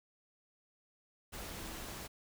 sine tone in noise, 328.1 Hz, E4, 8 cents flat, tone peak -54 dBFS, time 1.56-1.83 s, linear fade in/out 20 ms, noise pink, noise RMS -45 dBFS, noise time 1.32-2.08 s, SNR -12 dB, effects none

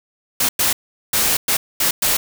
white noise bursts at uneven times, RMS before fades -17 dBFS, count 6, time 0.4-0.49 / 0.59-0.73 / 1.13-1.37 / 1.48-1.57 / 1.8-1.91 / 2.02-2.17 s, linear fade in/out 5 ms, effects none

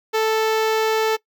sawtooth tone with notch filter, 440 Hz, A4, in tune, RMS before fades -19 dBFS, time 0.13-1.17 s, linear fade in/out 20 ms, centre 9500 Hz, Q 0.84, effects noise-tail reverb RT60 0.1 s tail -21 dB re dry

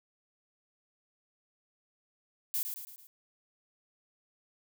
violet noise with echo, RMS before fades -32 dBFS, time 2.54-2.63 s, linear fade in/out 0 ms, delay 110 ms, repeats 4, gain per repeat -6 dB, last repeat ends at 3.07 s, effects none

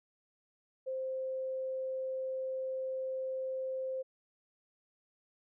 sine tone, 523.3 Hz, C5, in tune, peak -34 dBFS, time 0.86-4.03 s, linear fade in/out 20 ms, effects none

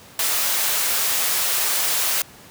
white high-pass noise, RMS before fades -21 dBFS, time 0.19-2.22 s, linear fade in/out 2 ms, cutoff 520 Hz, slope 12 dB/octave, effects pink hiss -45 dBFS RMS until 2.5 s + high-pass 80 Hz 12 dB/octave

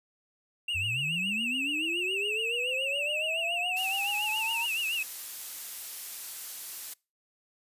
triangle tone with vibrato, 2711 Hz, E7, 48 cents sharp, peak -27 dBFS, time 0.68-5.03 s, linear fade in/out 5 ms, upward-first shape triangle, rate 7.1 Hz, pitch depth 130 cents each way
sine linear sweep, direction up, 79.7 to 937 Hz, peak -35 dBFS, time 0.74-4.66 s, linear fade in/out 20 ms
blue noise, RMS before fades -38 dBFS, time 3.76-6.94 s, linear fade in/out 10 ms
effects noise-tail reverb RT60 0.3 s tail -25 dB re dry + resampled to 32000 Hz

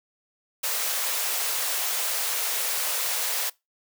white high-pass noise, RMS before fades -27 dBFS, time 0.63-3.5 s, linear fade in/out 10 ms, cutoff 440 Hz, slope 48 dB/octave, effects noise-tail reverb RT60 0.2 s tail -22 dB re dry

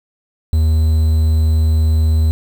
triangle tone with quantisation, 79.1 Hz, D#2, 29 cents sharp, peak -8 dBFS, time 0.53-2.31 s, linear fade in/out 0 ms, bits 6, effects none

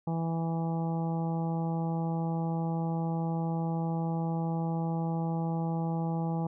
harmonic tone, 164.81 Hz, E3, in tune, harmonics 1 / 2 / 3 / 4 / 5 / 6 / 7, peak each -29 / -39 / -41 / -44 / -38 / -50 / -51 dBFS, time 0.07-6.47 s, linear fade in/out 5 ms, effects none

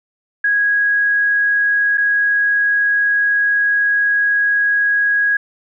sine tone with dropouts, 1654 Hz, G#6, 8 cents flat, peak -12 dBFS, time 0.44-5.37 s, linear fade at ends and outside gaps 5 ms, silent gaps 1.974-1.979 s, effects none

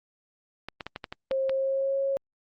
clicks, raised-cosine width 0.3 ms, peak -19 dBFS, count 8, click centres 0.686 / 0.808 / 0.866 / 0.961 / 1.042 / 1.125 / 1.314 / 1.495 s
sine tone with pitch glide, 534 to 546.5 Hz, C5 to C#5, +35 to -25 cents, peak -24 dBFS, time 1.31-2.17 s, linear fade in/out 0 ms, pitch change +40 cents, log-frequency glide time 1.51-1.97 s
effects Opus 48 kbps

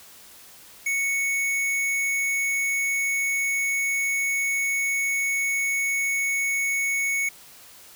square tone, 2217 Hz, C#7, in tune, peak -23 dBFS, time 0.86-7.29 s, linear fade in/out 5 ms, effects white hiss -48 dBFS RMS until 7.95 s

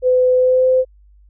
sine tone with pitch glide, 506 to 514.8 Hz, B4 to C5, +42 to -28 cents, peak -10 dBFS, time 0.02-0.85 s, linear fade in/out 50 ms, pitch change +30 cents, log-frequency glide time 0.36-0.67 s, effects added 50 Hz sine -45 dBFS peak until 1.29 s

